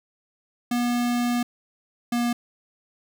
square tone pair in turn, 241.7 / 239.1 Hz, B3 / A#3, -37 / +44 cents, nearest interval unison, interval 19 cents, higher first, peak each -22 dBFS, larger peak neither, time 0.71-1.43 / 2.12-2.33 s, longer first, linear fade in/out 5 ms, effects none

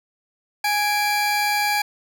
30% pulse tone pair together, 830.5 / 2349 Hz, G#5 / D7, 0 / 0 cents, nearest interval octave + tritone, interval 1800 cents, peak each -18 / -21 dBFS, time 0.64-1.82 s, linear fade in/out 5 ms, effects none

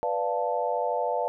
sine chord, B half-diminished seventh, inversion none, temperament equal, 493.9 / 587.3 / 698.5 / 880 Hz, B4 / D5 / F5 / A5, 0 / 0 / 0 / 0 cents, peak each -30 dBFS, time 0.03-1.28 s, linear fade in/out 0 ms, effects none

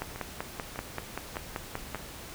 two click trains, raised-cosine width 0.5 ms, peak -23 / -17 dBFS, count 4 / 11, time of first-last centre 0.16-1.956 / 0.02-1.947 s, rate 1.67 / 5.19 Hz, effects pink hiss -44 dBFS RMS until 2.34 s

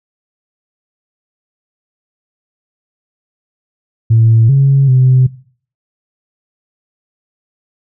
sine tone with pitch steps, 113.1 / 137.4 / 128.9 Hz, A2 / C#3 / C3, +48 / -15 / -26 cents, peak -4 dBFS, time 4.1-5.27 s, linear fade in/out 10 ms, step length 390 ms, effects noise-tail reverb RT60 0.5 s tail -20 dB re dry + tanh soft clip ceiling -1 dBFS

